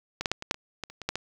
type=clicks; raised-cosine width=0.2 ms; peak=-14 / -8 / -8 / -19 / -6 / -23 / -16 / -28 / -21 / -10 / -13 dBFS; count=11; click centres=0.21 / 0.258 / 0.316 / 0.424 / 0.511 / 0.544 / 0.837 / 0.9 / 1.017 / 1.09 / 1.156 s; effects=8-bit